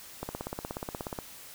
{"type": "click train", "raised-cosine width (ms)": 1, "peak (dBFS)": -20, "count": 17, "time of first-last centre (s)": [0.23, 1.188], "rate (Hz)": 16.7, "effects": ["white hiss -48 dBFS RMS until 1.54 s"]}